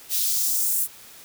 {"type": "noise with high-pass filter sweep", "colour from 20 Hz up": "blue", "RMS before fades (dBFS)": -23, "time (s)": [0.09, 0.88], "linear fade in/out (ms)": 50, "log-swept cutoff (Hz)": [3300, 9600], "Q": 1.4, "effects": ["white hiss -46 dBFS RMS until 1.24 s"]}